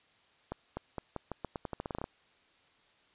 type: accelerating click train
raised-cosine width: 1 ms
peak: -22 dBFS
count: 16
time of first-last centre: 0.52-2.041 s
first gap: 250 ms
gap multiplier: 0.85
effects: white hiss -66 dBFS RMS until 3.14 s + resampled to 8000 Hz